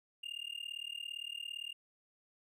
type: tone with amplitude modulation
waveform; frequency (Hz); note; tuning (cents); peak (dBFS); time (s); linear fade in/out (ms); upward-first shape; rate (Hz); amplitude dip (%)
triangle; 2814; F7; +12; -35; 0.23-1.73; 10; sine; 37.6; 100
effects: none